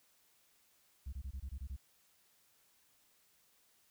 sine tone bursts, 66.7 Hz, C2, 34 cents sharp, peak -37 dBFS, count 8, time 1.06-1.764 s, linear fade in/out 10 ms, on 67 ms, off 24 ms, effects tanh soft clip ceiling -39 dBFS + white hiss -71 dBFS RMS until 3.9 s

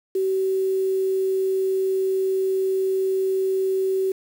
sine tone with quantisation, 381.4 Hz, G4, 47 cents flat, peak -19 dBFS, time 0.15-4.12 s, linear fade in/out 5 ms, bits 7, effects none

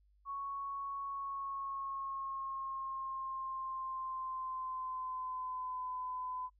sine tone with pitch glide, 1108.7 to 1010.8 Hz, C#6 to B5, 0 to +40 cents, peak -38 dBFS, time 0.25-6.5 s, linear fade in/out 50 ms, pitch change -160 cents, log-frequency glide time 1.05-5.88 s, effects noise-tail reverb RT60 0.1 s tail -26 dB re dry + added 50 Hz sine -66 dBFS peak until 6.59 s

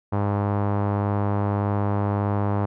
sawtooth tone with low-pass filter, 101.7 Hz, G#2, 36 cents flat, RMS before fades -23 dBFS, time 0.12-2.66 s, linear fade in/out 10 ms, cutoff 1000 Hz, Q 1.8, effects none

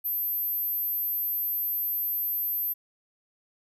sine tone, 12310 Hz, G9, 33 cents flat, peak -26 dBFS, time 0.04-2.74 s, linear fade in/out 20 ms, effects none

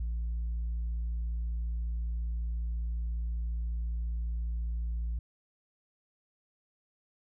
sine tone, 57.3 Hz, A#1, 29 cents flat, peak -28 dBFS, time 0-5.19 s, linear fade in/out 5 ms, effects tanh soft clip ceiling -29 dBFS

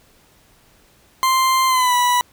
40% pulse tone with pitch glide, 1046.5 to 982.1 Hz, C6 to B5, 0 to -10 cents, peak -13 dBFS, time 1.23-2.21 s, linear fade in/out 0 ms, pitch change -110 cents, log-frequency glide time 1.67-1.94 s, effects pink hiss -54 dBFS RMS until 2.32 s

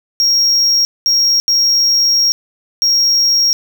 triangle tone bursts at uneven times, 5588 Hz, F8, in tune, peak -8 dBFS, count 4, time 0.2-0.85 / 1.06-1.4 / 1.48-2.32 / 2.82-3.53 s, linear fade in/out 0 ms, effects none

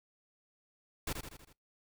pink noise with echo, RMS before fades -36 dBFS, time 1.07-1.13 s, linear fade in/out 5 ms, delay 80 ms, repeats 5, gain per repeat -5 dB, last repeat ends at 1.53 s, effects noise-tail reverb RT60 0.2 s tail -24 dB re dry

